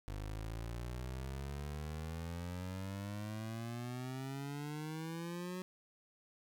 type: exponential sweep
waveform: 25% pulse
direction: up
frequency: 50 to 185 Hz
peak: -37 dBFS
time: 0.08-5.62 s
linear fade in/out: 0 ms
effects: none